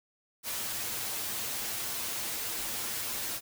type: noise with comb filter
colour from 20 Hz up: white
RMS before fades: -35 dBFS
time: 0.43-3.41 s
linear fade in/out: 50 ms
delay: 8.7 ms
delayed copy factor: +0.6
effects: none